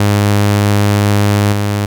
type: tone with level steps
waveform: sawtooth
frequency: 102.5 Hz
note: G#2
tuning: 22 cents flat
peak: -5 / -9 dBFS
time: 0-1.86 s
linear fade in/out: 5 ms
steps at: 1.52 s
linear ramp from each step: 10 ms
effects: none